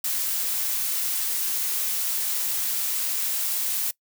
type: noise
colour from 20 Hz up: blue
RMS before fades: -26 dBFS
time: 0.04-3.91 s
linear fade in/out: 5 ms
effects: noise-tail reverb RT60 0.1 s tail -22 dB re dry